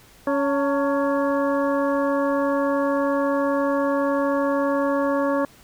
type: harmonic tone with a mistuned harmonic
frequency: 279.4 Hz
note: C#4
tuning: 14 cents sharp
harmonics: 1 / 2 / 3 / 4 / 5 / 6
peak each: -23 / -22 / -31 / -28 / -36 / -34 dBFS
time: 0.27-5.45 s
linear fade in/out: 2 ms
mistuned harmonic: 3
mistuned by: +120 cents
effects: pink hiss -51 dBFS RMS until 5.63 s